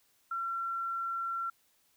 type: tone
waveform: sine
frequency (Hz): 1360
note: F6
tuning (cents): -46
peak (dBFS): -32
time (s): 0.31-1.5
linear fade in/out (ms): 5
effects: white hiss -70 dBFS RMS until 1.96 s